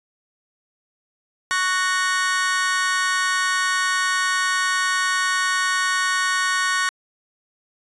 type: chord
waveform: 40% pulse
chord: F# major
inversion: second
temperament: just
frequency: 1110 / 1480 / 1850 Hz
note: C#6 / F#6 / A#6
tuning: +2 / 0 / -14 cents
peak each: -23 / -23 / -22 dBFS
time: 1.51-6.89 s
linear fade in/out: 0 ms
effects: resampled to 22050 Hz